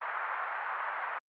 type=band-pass noise; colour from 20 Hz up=pink; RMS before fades=-35 dBFS; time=0.01-1.19 s; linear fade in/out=10 ms; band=880 to 1800 Hz; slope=24 dB/octave; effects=low-pass 3000 Hz 12 dB/octave + Opus 32 kbps